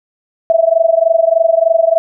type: tone with amplitude modulation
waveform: sine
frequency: 659.3 Hz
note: E5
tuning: in tune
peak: -4 dBFS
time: 0.5-1.98 s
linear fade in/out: 0 ms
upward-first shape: sine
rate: 23.3 Hz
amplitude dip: 90%
effects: none